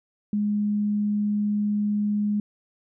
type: tone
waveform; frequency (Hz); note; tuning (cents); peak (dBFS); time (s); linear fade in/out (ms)
sine; 207.7; G#3; 0; -21; 0.33-2.4; 2
effects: none